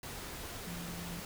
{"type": "tone in noise", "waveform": "sine", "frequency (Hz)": 172.6, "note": "F3", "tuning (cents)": -20, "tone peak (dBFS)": -43, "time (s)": [0.67, 1.2], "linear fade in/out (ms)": 2, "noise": "pink", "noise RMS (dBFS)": -44, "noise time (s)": [0.03, 1.25], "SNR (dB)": -2, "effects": []}